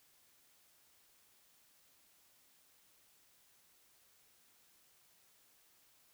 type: silence
effects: white hiss -69 dBFS RMS until 6.13 s